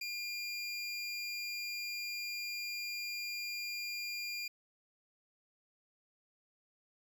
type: tone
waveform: 25% pulse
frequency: 2400 Hz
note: D7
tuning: 37 cents sharp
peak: -34 dBFS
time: 0.01-4.48 s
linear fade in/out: 5 ms
effects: none